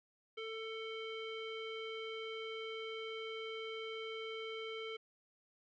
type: tone with low-pass filter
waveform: square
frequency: 444.7 Hz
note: A4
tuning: 18 cents sharp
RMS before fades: -44 dBFS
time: 0.37-4.97 s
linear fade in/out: 10 ms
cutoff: 2800 Hz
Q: 9.1
effects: none